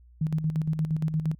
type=tone with tremolo; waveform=sine; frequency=156.9 Hz; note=D#3; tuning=15 cents sharp; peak=-22 dBFS; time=0.21-1.35 s; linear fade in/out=5 ms; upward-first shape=square; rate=8.6 Hz; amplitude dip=60%; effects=added 60 Hz sine -51 dBFS peak until 1.39 s